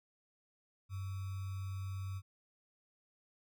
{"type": "tone with sample-and-hold", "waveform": "sine", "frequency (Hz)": 95.9, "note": "G2", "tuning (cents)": -37, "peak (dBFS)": -38, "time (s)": [0.89, 2.22], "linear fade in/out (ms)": 50, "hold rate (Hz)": 1225, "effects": []}